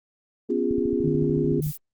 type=chord; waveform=sine; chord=C# dominant seventh; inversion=third; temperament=equal with one note detuned; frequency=246.9 / 277.2 / 349.2 / 408.9 Hz; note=B3 / C#4 / E#4 / G#4; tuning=0 / 0 / 0 / -27 cents; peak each=-27 / -28 / -26 / -26 dBFS; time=0.49-1.61 s; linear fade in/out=10 ms
type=click train; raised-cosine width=5 ms; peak=-22 dBFS; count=14; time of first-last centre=0.71-1.666 s; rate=13.6 Hz
type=tone with tremolo; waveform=sine; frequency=150.9 Hz; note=D3; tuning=47 cents sharp; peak=-23 dBFS; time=1.03-1.72 s; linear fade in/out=20 ms; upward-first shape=sine; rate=6.8 Hz; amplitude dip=30%
type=noise; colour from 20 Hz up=violet; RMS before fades=-37 dBFS; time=1.62-1.77 s; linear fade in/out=5 ms
effects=Opus 24 kbps